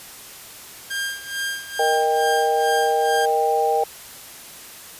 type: tone with tremolo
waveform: sawtooth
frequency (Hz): 1603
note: G6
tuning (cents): +38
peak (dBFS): -19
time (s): 0.9-3.26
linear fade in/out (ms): 10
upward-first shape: sine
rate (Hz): 2.3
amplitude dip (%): 80
type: chord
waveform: sine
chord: Eb major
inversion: second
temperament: equal with one note detuned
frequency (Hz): 466.2 / 622.3 / 792.6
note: Bb4 / Eb5 / G5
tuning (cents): 0 / 0 / +19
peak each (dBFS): -21 / -25 / -19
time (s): 1.79-3.84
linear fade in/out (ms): 5
effects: white hiss -40 dBFS RMS until 4.99 s + resampled to 32000 Hz